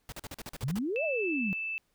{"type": "noise bursts", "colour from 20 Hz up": "pink", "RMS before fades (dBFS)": -41, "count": 10, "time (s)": [0.09, 0.787], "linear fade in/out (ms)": 0, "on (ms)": 31, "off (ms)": 43}
{"type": "exponential two-way sweep", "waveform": "sine", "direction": "up then down", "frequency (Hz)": [116.8, 668, 180.5], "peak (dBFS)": -29, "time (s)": [0.63, 1.53], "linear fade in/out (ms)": 0, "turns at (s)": 1.04}
{"type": "tone", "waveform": "sine", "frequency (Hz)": 2637, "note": "E7", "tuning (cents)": 0, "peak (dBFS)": -32, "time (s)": [0.96, 1.78], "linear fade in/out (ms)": 0}
{"effects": ["pink hiss -74 dBFS RMS until 1.94 s"]}